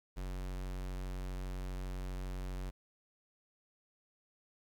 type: tone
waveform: square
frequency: 46.25 Hz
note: F#1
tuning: in tune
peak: -39 dBFS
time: 0.16-2.71 s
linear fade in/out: 20 ms
effects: 11-bit